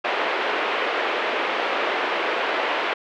pink band-pass noise, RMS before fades -24 dBFS, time 0.04-2.94 s, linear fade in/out 10 ms, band 400 to 3000 Hz, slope 24 dB/octave, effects none

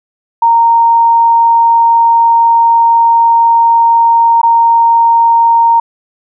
sine tone with dropouts, 926 Hz, A#5, 12 cents flat, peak -4 dBFS, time 0.42-5.8 s, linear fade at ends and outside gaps 5 ms, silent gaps 4.416-4.431 s, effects none

